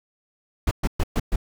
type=noise bursts; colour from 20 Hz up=brown; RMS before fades=-20 dBFS; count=5; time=0.67-1.36 s; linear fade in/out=5 ms; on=42 ms; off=120 ms; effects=none